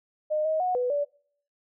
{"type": "tone with pitch steps", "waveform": "sine", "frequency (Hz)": [612, 630, 731, 495.6, 578], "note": ["D#5", "D#5", "F#5", "B4", "D5"], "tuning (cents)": [-29, 21, -21, 6, -28], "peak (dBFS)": -23, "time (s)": [0.3, 1.05], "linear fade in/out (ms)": 20, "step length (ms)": 150, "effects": ["noise-tail reverb RT60 0.6 s tail -24 dB re dry"]}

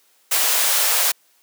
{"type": "high-pass noise", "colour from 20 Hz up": "white", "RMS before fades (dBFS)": -18, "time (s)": [0.31, 1.12], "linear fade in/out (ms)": 10, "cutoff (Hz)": 480, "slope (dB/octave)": 24, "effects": ["white hiss -59 dBFS RMS until 1.42 s", "high-pass 300 Hz 12 dB/octave"]}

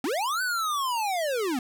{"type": "linear two-way sweep", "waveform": "square", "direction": "up then down", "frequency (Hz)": [235, 1533, 235], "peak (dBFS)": -26, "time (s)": [0.04, 1.59], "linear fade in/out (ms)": 2, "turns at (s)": 0.42, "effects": []}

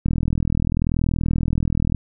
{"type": "click train", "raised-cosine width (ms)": 5, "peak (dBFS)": -8, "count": 78, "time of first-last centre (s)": [0.06, 1.947], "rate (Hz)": 40.8, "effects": []}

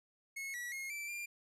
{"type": "tone with pitch steps", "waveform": "45% pulse", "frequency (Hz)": [2181, 1937, 2153, 2331, 2390], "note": ["C#7", "B6", "C7", "D7", "D7"], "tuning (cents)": [-29, -34, 49, -14, 30], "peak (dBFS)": -40, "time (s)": [0.36, 1.26], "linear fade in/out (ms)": 10, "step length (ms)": 180, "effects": ["resampled to 32000 Hz"]}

